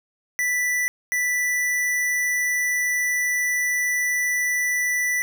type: tone pair in turn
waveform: square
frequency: 1975.5 / 1975.5 Hz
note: B6 / B6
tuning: 0 / 0 cents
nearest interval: unison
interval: 0 cents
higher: neither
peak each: -21 dBFS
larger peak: neither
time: 0.39-0.88 / 1.12-5.22 s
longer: second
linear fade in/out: 0 ms
effects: none